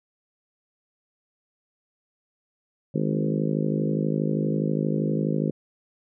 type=harmonic tone with a mistuned harmonic; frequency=52.4 Hz; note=G#1; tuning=16 cents sharp; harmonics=3 / 4 / 5 / 6 / 7 / 8 / 9 / 10; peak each=-26 / -28 / -30 / -32 / -33 / -34 / -35 / -36 dBFS; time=2.94-5.51 s; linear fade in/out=10 ms; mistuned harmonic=3; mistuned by=-18 cents; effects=none